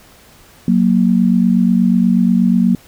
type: tone pair together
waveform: sine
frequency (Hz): 185 / 233.3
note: F#3 / A#3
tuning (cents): 0 / +2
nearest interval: major third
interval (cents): 402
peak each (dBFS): -12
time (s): 0.68-2.75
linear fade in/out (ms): 2
effects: pink hiss -45 dBFS RMS until 2.87 s